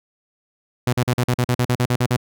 sawtooth tone bursts, 123.47 Hz, B2, in tune, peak -12 dBFS, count 13, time 0.87-2.166 s, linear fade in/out 5 ms, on 60 ms, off 43 ms, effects none

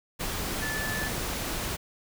sine tone in noise, 1743 Hz, A6, 17 cents flat, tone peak -32 dBFS, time 0.61-1.09 s, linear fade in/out 20 ms, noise pink, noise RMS -32 dBFS, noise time 0.19-1.77 s, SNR -3 dB, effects none

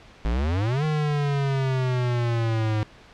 square exponential two-way sweep, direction up then down, 51.91 to 155.56 to 106.3 Hz, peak -22 dBFS, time 0.25-2.83 s, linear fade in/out 0 ms, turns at 0.84 s, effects pink hiss -49 dBFS RMS until 3.13 s + low-pass 4000 Hz 12 dB/octave

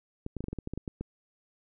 clicks, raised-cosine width 3 ms, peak -22 dBFS, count 12, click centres 0.264 / 0.367 / 0.406 / 0.441 / 0.484 / 0.53 / 0.587 / 0.674 / 0.736 / 0.776 / 0.878 / 1.01 s, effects none

